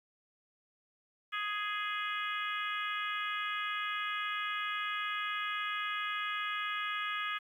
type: harmonic tone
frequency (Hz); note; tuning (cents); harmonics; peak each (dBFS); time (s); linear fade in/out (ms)
416.3; G#4; +4; 3 / 4 / 5 / 6 / 7 / 8; -37 / -39 / -41 / -43 / -44 / -45; 1.32-7.39; 20
effects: 11-bit